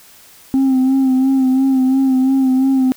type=tone with vibrato; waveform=sine; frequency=263.5 Hz; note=C4; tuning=12 cents sharp; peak=-8 dBFS; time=0.54-2.92 s; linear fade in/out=0 ms; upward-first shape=sine; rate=2.9 Hz; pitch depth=38 cents each way; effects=tanh soft clip ceiling -9 dBFS + white hiss -44 dBFS RMS until 2.96 s